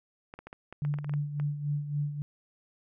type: clicks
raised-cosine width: 0.5 ms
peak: -28 dBFS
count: 12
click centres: 0.339 / 0.39 / 0.47 / 0.529 / 0.726 / 0.85 / 0.94 / 0.987 / 1.045 / 1.095 / 1.138 / 1.399 s
type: tone with tremolo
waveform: sine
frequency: 146.1 Hz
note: D3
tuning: 9 cents flat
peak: -26 dBFS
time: 0.82-2.22 s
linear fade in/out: 0 ms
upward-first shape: sine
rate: 3.6 Hz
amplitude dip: 65%
effects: none